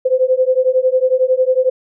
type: beating tone pair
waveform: sine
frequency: 509 / 520 Hz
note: C5 / C5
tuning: -48 / -11 cents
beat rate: 11 Hz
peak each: -14 dBFS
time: 0.05-1.7 s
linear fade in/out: 10 ms
effects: none